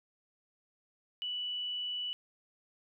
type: tone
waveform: sine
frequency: 2960 Hz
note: F#7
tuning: in tune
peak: -34 dBFS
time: 1.22-2.13 s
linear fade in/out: 0 ms
effects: none